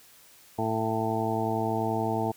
harmonic tone, 111.2 Hz, A2, 19 cents sharp, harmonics 1 / 2 / 3 / 4 / 6 / 7 / 8, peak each -33 / -33 / -33 / -33 / -33 / -33 / -33 dBFS, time 0.58-2.32 s, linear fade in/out 10 ms, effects white hiss -55 dBFS RMS until 2.36 s

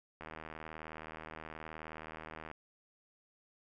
click train, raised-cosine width 0.5 ms, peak -30 dBFS, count 183, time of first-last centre 0.21-2.514 s, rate 79 Hz, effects none

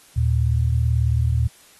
sine tone pair together, 77.78 / 116.23 Hz, D#2 / A#2, 0 / -5 cents, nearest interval perfect fifth, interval 695 cents, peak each -19 dBFS, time 0.16-1.48 s, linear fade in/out 10 ms, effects white hiss -51 dBFS RMS until 1.79 s + AAC 32 kbps

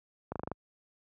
slowing click train, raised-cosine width 1 ms, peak -21 dBFS, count 6, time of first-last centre 0.32-0.516 s, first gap 37 ms, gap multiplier 1.03, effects high-pass 60 Hz 12 dB/octave

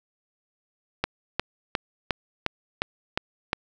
click train, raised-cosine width 0.3 ms, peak -7 dBFS, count 8, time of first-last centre 1.04-3.531 s, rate 2.81 Hz, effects none

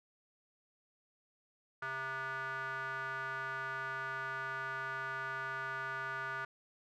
square tone with band-pass filter, 132.9 Hz, C3, 27 cents sharp, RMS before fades -40 dBFS, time 1.82-6.45 s, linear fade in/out 5 ms, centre 1400 Hz, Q 5.5, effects none

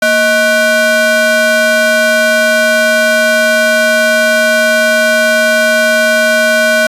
square ring-modulated tone, 430.8 Hz, A4, 37 cents flat, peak -5 dBFS, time 0.02-6.87 s, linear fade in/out 5 ms, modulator 1060 Hz, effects resampled to 32000 Hz

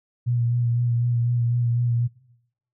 sine tone with vibrato, 119.7 Hz, A#2, 46 cents sharp, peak -19 dBFS, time 0.26-2.08 s, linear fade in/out 20 ms, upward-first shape sine, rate 4 Hz, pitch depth 26 cents each way, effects noise-tail reverb RT60 0.8 s tail -20 dB re dry

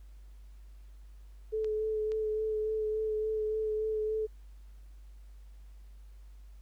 sine tone with vibrato, 432.9 Hz, A4, 28 cents flat, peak -29 dBFS, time 1.52-4.27 s, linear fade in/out 20 ms, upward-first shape sine, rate 3.5 Hz, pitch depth 17 cents each way
clicks, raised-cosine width 0.2 ms, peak -32 dBFS, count 2, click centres 1.645 / 2.119 s
effects added 50 Hz sine -48 dBFS peak until 6.61 s + pink hiss -70 dBFS RMS until 6.61 s

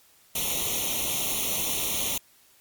white noise with comb filter, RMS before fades -28 dBFS, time 0.35-2.18 s, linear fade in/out 5 ms, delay 0.31 ms, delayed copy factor +1, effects white hiss -59 dBFS RMS until 2.6 s + Opus 48 kbps

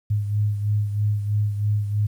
sine beating tone pair, 103.8 / 106.9 Hz, G#2 / A2, 0 / -49 cents, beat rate 3.1 Hz, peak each -20 / -28 dBFS, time 0.1-2.07 s, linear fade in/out 10 ms, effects 9-bit

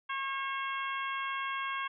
harmonic tone with a mistuned harmonic, 544 Hz, C#5, 33 cents flat, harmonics 2 / 3 / 4 / 5 / 6, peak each -35 / -39 / -41 / -43 / -45 dBFS, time 0.09-1.88 s, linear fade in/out 10 ms, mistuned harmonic 3, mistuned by -19 cents, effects none

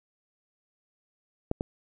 clicks, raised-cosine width 2 ms, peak -13 / -16 dBFS, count 2, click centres 1.514 / 1.609 s, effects none

